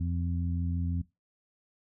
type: harmonic tone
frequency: 86 Hz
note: F2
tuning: 26 cents flat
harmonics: 1 / 2 / 3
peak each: -29 / -35 / -39 dBFS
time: 0-1.02 s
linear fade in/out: 10 ms
effects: noise-tail reverb RT60 0.2 s tail -18 dB re dry